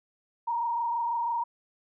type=tone with frequency modulation; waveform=sine; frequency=939 Hz; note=A#5; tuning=12 cents sharp; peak=-26 dBFS; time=0.47-1.44 s; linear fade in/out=10 ms; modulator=26.1 Hz; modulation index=0.95; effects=none